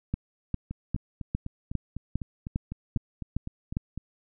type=two click trains; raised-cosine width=5 ms; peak=-22 / -15 dBFS; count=14 / 10; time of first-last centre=0.71-3.976 / 0.14-3.769 s; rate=3.98 / 2.48 Hz; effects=none